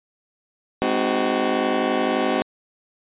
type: chord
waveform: 20% pulse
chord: Ab dominant seventh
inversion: none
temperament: just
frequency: 207.7 / 259.6 / 311.5 / 373.8 Hz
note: Ab3 / C4 / Eb4 / Gb4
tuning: 0 / -13 / +2 / +18 cents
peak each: -23 / -18 / -23 / -19 dBFS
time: 0.82-2.42 s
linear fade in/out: 0 ms
effects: resampled to 8000 Hz